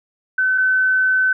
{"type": "tone pair in turn", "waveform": "sine", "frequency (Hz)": [1520, 1520], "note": ["F#6", "F#6"], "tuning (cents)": [46, 46], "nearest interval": "unison", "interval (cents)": 0, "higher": "neither", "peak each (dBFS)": [-14, -13], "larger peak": "second", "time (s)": [[0.38, 0.58], [0.58, 1.33]], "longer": "second", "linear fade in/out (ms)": 5, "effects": []}